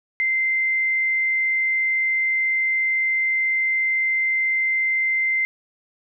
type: tone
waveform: sine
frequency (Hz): 2081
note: C7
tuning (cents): -10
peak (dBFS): -18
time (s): 0.2-5.45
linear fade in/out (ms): 0
effects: none